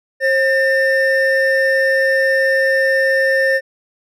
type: tone pair together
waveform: triangle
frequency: 535 / 1804.6 Hz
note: C5 / A6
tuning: +38 / +43 cents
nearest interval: octave + major sixth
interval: 2105 cents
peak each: -13 dBFS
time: 0.2-3.61 s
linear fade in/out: 50 ms
effects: none